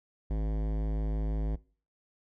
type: tone with hard clipping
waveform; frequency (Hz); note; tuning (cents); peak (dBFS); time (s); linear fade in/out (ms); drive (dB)
sine; 53; G#1; +36; -30; 0.3-1.56; 10; 18
effects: noise-tail reverb RT60 0.4 s tail -21 dB re dry